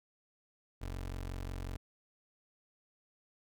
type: tone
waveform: 25% pulse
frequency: 45.5 Hz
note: F#1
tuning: 28 cents flat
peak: -35 dBFS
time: 0.81-1.77 s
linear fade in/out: 10 ms
effects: none